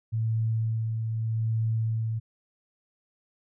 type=tone with tremolo; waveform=sine; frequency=112 Hz; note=A2; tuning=31 cents sharp; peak=-23 dBFS; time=0.12-2.2 s; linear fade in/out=20 ms; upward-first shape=sine; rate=0.82 Hz; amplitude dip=35%; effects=none